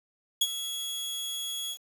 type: tone with ADSR envelope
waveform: sawtooth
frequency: 3341 Hz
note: G#7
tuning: 10 cents sharp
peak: -17 dBFS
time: 0.41-1.78 s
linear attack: 7 ms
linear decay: 45 ms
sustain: -12 dB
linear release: 72 ms
effects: 8-bit